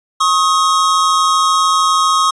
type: tone pair together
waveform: square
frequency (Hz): 1090 / 1262.9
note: C#6 / D#6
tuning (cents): -29 / +25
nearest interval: minor third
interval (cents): 254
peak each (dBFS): -14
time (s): 0.2-2.31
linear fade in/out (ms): 10
effects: resampled to 22050 Hz